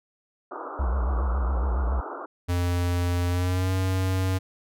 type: band-pass noise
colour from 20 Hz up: white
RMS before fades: -36 dBFS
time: 0.51-2.26 s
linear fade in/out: 5 ms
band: 270 to 1400 Hz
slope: 96 dB/octave
type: tone with vibrato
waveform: triangle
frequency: 62.8 Hz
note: B1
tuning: 30 cents sharp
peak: -20 dBFS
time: 0.79-2.01 s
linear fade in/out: 10 ms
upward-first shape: sine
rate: 7.2 Hz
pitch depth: 160 cents each way
type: tone with pitch glide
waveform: square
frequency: 88.1 to 93.88 Hz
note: F2 to F#2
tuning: +16 to +26 cents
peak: -23 dBFS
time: 2.48-4.39 s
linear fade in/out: 20 ms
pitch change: +110 cents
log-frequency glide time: 3.29-3.72 s
effects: none